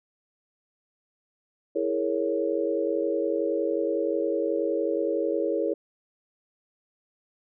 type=chord; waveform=sine; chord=A# half-diminished seventh; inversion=second; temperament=equal; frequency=329.6 / 415.3 / 466.2 / 554.4 Hz; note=E4 / G#4 / A#4 / C#5; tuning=0 / 0 / 0 / 0 cents; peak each=-29 dBFS; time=1.75-5.74 s; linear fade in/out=10 ms; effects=none